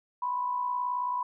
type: tone pair together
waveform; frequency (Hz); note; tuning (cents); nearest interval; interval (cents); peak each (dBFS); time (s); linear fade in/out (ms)
sine; 987.8 / 1046.5; B5 / C6; 0 / 0; minor second; 100; -28 / -37; 0.22-1.23; 5
effects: none